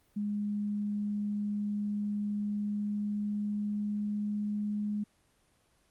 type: tone with pitch glide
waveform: sine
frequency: 206.6 to 208.3 Hz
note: G#3 to G#3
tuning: -9 to +5 cents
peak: -30 dBFS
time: 0.16-5.04 s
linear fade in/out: 10 ms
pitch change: +14 cents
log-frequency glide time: 2.24-4.89 s
effects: pink hiss -69 dBFS RMS until 5.9 s + Opus 24 kbps